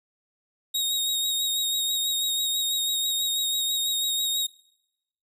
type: tone with vibrato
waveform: sawtooth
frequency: 3754 Hz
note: A#7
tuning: 11 cents sharp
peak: -21 dBFS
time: 0.74-4.47 s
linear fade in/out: 10 ms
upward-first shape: sine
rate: 6.1 Hz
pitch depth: 25 cents each way
effects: noise-tail reverb RT60 0.9 s tail -25 dB re dry